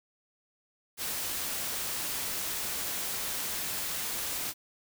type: noise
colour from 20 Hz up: white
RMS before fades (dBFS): -34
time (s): 0.97-4.54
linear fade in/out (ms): 50
effects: none